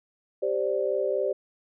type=chord; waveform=sine; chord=G suspended fourth; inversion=none; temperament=equal; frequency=392 / 523.3 / 587.3 Hz; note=G4 / C5 / D5; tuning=0 / 0 / 0 cents; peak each=-28 dBFS; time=0.42-1.33 s; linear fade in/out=10 ms; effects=none